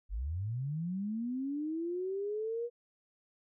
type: linear sweep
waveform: sine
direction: up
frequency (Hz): 42.85 to 482.3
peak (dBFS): -33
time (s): 0.09-2.7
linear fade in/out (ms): 50
effects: none